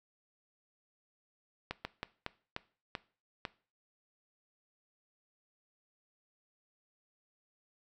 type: slowing click train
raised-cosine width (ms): 0.3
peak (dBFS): -20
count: 7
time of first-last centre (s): 1.71-3.452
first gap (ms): 140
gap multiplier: 1.29
effects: noise-tail reverb RT60 0.4 s tail -19 dB re dry